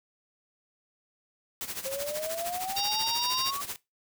white noise with tremolo, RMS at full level -34 dBFS, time 1.61-3.76 s, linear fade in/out 0 ms, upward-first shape sine, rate 13 Hz, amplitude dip 75%
sine exponential sweep, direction up, 529 to 1149 Hz, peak -32 dBFS, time 1.85-3.62 s, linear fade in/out 10 ms
harmonic tone, 932.3 Hz, A#5, in tune, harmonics 3 / 4 / 5 / 6, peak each -37 / -32 / -31 / -35 dBFS, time 2.76-3.51 s, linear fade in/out 10 ms
effects noise-tail reverb RT60 0.2 s tail -19 dB re dry

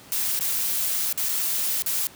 blue noise with dropouts, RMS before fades -25 dBFS, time 0.12-2.07 s, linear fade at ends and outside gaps 0 ms, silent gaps 0.391-0.409 / 1.126-1.176 / 1.287-1.291 / 1.822-1.862 s, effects pink hiss -47 dBFS RMS until 2.15 s + high-pass 100 Hz 12 dB/octave

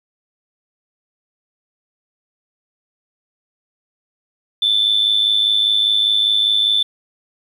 sine tone with amplitude modulation, 3520 Hz, A7, in tune, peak -9 dBFS, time 4.62-6.83 s, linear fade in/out 5 ms, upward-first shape sine, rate 105 Hz, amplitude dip 65%, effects tanh soft clip ceiling -6 dBFS + 8-bit

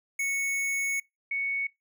square / sine tone pair in turn, 2212 / 2220 Hz, C#7 / C#7, -4 / +2 cents, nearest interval unison, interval 6 cents, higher second, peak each -27 / -27 dBFS, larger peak neither, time 0.19-1 / 1.31-1.67 s, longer first, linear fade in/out 5 ms, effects noise-tail reverb RT60 0.2 s tail -24 dB re dry

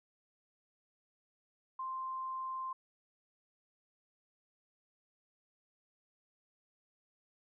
sine tone, 1046.5 Hz, C6, in tune, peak -37 dBFS, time 1.79-2.73 s, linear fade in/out 5 ms, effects none

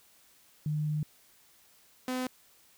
sine / sawtooth tone pair in turn, 151.4 / 254.6 Hz, D#3 / C4, -47 / -47 cents, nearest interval major sixth, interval 900 cents, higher second, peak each -28 / -27 dBFS, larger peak second, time 0.66-1.03 / 2.08-2.27 s, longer first, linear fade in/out 2 ms, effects white hiss -62 dBFS RMS until 2.77 s

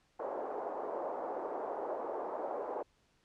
pink band-pass noise, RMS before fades -39 dBFS, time 0.19-2.83 s, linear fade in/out 10 ms, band 420 to 900 Hz, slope 24 dB/octave, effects pink hiss -72 dBFS RMS until 3.24 s + low-pass 7000 Hz 12 dB/octave

